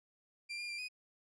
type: tone with pitch steps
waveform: 30% pulse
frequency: 2374 / 2408 / 2372 / 2492 Hz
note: D7 / D7 / D7 / D#7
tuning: +18 / +43 / +17 / +2 cents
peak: -37 dBFS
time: 0.49-0.886 s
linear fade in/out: 20 ms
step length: 99 ms
effects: resampled to 22050 Hz